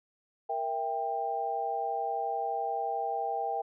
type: chord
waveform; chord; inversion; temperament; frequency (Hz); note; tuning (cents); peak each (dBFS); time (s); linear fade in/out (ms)
sine; E diminished; second; equal with one note detuned; 466.2 / 659.3 / 790.8; Bb4 / E5 / G5; 0 / 0 / +15; -37 / -36 / -31; 0.49-3.62; 10
effects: none